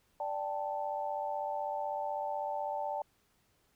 sine chord, D suspended fourth, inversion none, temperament equal, 587.3 / 784 / 880 Hz, D5 / G5 / A5, 0 / 0 / 0 cents, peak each -38 / -38 / -37 dBFS, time 0.2-3.02 s, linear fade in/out 2 ms, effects pink hiss -72 dBFS RMS until 3.75 s

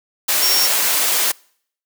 sine tone in noise, 5530 Hz, F8, 18 cents flat, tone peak -16 dBFS, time 0.42-0.67 s, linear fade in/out 10 ms, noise white, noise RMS -17 dBFS, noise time 0.28-1.32 s, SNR -2 dB, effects noise-tail reverb RT60 0.6 s tail -26 dB re dry + high-pass 400 Hz 12 dB/octave

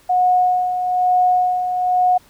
sine tone with tremolo, 728 Hz, F#5, 28 cents flat, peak -11 dBFS, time 0.09-2.18 s, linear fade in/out 10 ms, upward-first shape sine, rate 1.1 Hz, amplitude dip 55%, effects pink hiss -51 dBFS RMS until 2.29 s

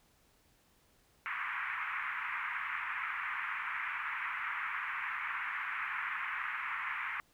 white band-pass noise, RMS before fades -38 dBFS, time 1.26-7.2 s, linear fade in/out 0 ms, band 1000 to 2300 Hz, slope 48 dB/octave, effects pink hiss -69 dBFS RMS until 7.33 s

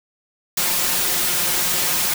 white noise with comb filter, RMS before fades -20 dBFS, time 0.57-2.14 s, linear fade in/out 5 ms, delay 5.6 ms, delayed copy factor +1, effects none

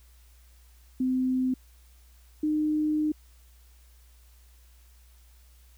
sine tone pair in turn, 257.2 / 305.1 Hz, C4 / D#4, -30 / -34 cents, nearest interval minor third, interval 296 cents, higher second, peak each -23 dBFS, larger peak neither, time 1-1.54 / 2.43-3.12 s, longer second, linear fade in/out 5 ms, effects added 60 Hz sine -53 dBFS peak until 5.77 s + white hiss -63 dBFS RMS until 5.77 s

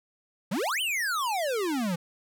square exponential two-way sweep, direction up then down, 163.6 to 3155 to 163.6 Hz, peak -27 dBFS, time 0.51-1.96 s, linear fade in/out 10 ms, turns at 0.81 s, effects none

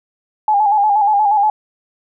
sine tone with vibrato, 830.6 Hz, G#5, in tune, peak -10 dBFS, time 0.48-1.5 s, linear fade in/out 2 ms, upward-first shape square, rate 8.4 Hz, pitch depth 53 cents each way, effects none

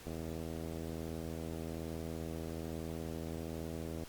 click train, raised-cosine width 2 ms, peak -29 dBFS, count 323, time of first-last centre 0.07-4.036 s, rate 81.2 Hz, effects pink hiss -54 dBFS RMS until 4.08 s + Opus 48 kbps

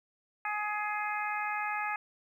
harmonic tone, 419.5 Hz, G#4, 17 cents sharp, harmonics 2 / 3 / 4 / 5 / 6, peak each -35 / -37 / -38 / -39 / -40 dBFS, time 0.45-1.96 s, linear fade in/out 2 ms, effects 11-bit

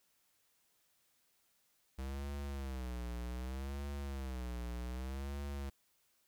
square tone with vibrato, 65.1 Hz, C2, 8 cents flat, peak -40 dBFS, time 1.98-5.7 s, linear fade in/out 10 ms, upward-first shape sine, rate 0.65 Hz, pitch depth 150 cents each way, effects white hiss -75 dBFS RMS until 6.27 s

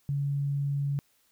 sine tone, 141.3 Hz, C#3, 34 cents sharp, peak -26 dBFS, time 0.09-0.99 s, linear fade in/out 0 ms, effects white hiss -68 dBFS RMS until 1.31 s

